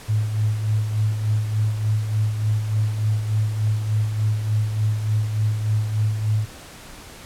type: tone with tremolo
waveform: sine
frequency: 107.3 Hz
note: A2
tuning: 43 cents flat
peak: -16 dBFS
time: 0.08-6.46 s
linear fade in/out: 20 ms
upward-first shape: sine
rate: 3.4 Hz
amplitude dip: 55%
effects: pink hiss -41 dBFS RMS until 7.25 s + low-pass 12000 Hz 12 dB/octave